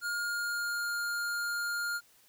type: tone with pitch glide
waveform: square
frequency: 1420 to 1410.2 Hz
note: F6 to F6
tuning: +28 to +16 cents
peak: -32 dBFS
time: 0.01-2.01 s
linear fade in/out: 50 ms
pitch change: -12 cents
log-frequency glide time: 0.2-0.94 s
effects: white hiss -63 dBFS RMS until 2.28 s